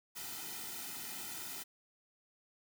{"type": "noise with comb filter", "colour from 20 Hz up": "white", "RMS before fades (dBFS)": -44, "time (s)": [0.15, 1.64], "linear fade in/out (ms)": 20, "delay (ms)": 1.8, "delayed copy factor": -0.95, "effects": []}